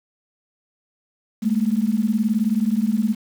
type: beating tone pair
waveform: sine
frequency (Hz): 207.4 / 226.4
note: G#3 / A3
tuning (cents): -2 / +50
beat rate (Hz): 19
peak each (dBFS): -20 / -20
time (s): 1.42-3.15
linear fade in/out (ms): 20
effects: 7-bit